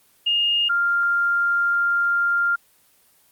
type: tone pair in turn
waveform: sine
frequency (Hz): 2838 / 1396.2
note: F7 / F6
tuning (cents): +27 / -1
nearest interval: octave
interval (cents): 1228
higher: first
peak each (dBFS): -17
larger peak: neither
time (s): 0.26-0.69 / 0.69-2.56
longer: second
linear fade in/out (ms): 10
effects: white hiss -58 dBFS RMS until 3.31 s + Opus 24 kbps